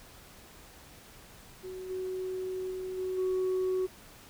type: tone with level steps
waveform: sine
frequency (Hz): 372.2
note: F#4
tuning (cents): +10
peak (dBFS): -38 / -32 / -34 / -30 / -25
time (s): 1.63-3.87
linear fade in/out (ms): 20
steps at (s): 1.89 / 2.7 / 2.97 / 3.17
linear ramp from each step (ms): 20
effects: tanh soft clip ceiling -25 dBFS + pink hiss -53 dBFS RMS until 4.29 s